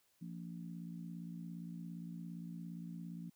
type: harmonic tone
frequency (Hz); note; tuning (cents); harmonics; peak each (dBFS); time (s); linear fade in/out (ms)
57.4; A#1; -26; 3 / 4 / 5; -45 / -51 / -55; 0.21-3.3; 10
effects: white hiss -75 dBFS RMS until 3.35 s